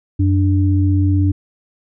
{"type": "tone pair together", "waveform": "sine", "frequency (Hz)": [92.62, 293.7], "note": ["F#2", "D4"], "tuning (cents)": [2, 0], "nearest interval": "octave + minor sixth", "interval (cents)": 1998, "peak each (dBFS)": [-12, -18], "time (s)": [0.19, 1.32], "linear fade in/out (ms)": 10, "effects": []}